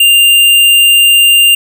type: tone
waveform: square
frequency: 2794 Hz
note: F7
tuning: in tune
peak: -4 dBFS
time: 0-1.55 s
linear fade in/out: 5 ms
effects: none

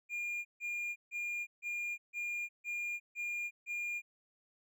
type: tone bursts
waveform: triangle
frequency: 2414 Hz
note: D7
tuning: 47 cents sharp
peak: -34 dBFS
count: 8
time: 0.09-4.02 s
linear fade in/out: 50 ms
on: 360 ms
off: 150 ms
effects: none

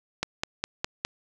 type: click train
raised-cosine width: 0.2 ms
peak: -9 dBFS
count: 5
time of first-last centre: 0.23-1.05 s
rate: 4.88 Hz
effects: none

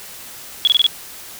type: tone bursts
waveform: sine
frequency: 3359 Hz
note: G#7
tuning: 19 cents sharp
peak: -9 dBFS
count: 5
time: 0.65-0.865 s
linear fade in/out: 0 ms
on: 23 ms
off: 25 ms
effects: white hiss -36 dBFS RMS until 1.39 s

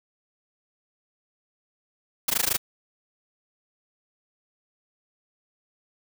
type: noise with amplitude modulation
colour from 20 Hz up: white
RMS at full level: -21 dBFS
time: 2.28-2.58 s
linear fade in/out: 5 ms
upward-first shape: sine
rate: 26.4 Hz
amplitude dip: 100%
effects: none

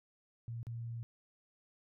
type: tone with dropouts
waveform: sine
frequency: 116.54 Hz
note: A#2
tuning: in tune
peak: -39 dBFS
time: 0.48-1.03 s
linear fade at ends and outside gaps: 0 ms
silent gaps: 0.63-0.668 s
effects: none

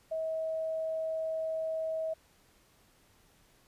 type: tone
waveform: sine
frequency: 641 Hz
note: E5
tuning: 49 cents flat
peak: -31 dBFS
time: 0.11-2.14 s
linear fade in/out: 10 ms
effects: pink hiss -65 dBFS RMS until 3.67 s + resampled to 32000 Hz

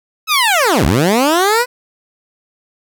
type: linear two-way sweep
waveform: 15% pulse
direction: down then up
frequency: 1318.5 to 61.3 to 507 Hz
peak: -4 dBFS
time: 0.27-1.66 s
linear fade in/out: 50 ms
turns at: 0.85 s
effects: none

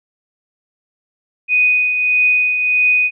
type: tone with tremolo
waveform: sine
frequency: 2489 Hz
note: D#7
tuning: in tune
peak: -9 dBFS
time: 1.48-3.11 s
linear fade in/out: 50 ms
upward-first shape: triangle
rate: 1.6 Hz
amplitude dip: 50%
effects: none

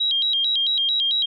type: tone with vibrato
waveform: sine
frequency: 3520 Hz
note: A7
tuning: in tune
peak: -18 dBFS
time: 0-1.26 s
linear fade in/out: 10 ms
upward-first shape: square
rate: 4.5 Hz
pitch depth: 160 cents each way
effects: none

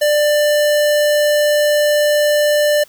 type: tone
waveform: square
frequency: 593 Hz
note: D5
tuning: 17 cents sharp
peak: -12 dBFS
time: 0.01-2.84 s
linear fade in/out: 10 ms
effects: white hiss -47 dBFS RMS until 2.88 s

